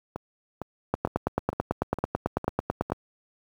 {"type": "two click trains", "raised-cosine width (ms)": 1, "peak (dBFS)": [-18, -9], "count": [7, 19], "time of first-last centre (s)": [[0.16, 2.9], [0.94, 2.92]], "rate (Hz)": [2.19, 9.09], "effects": ["high-pass 60 Hz 12 dB/octave", "8-bit"]}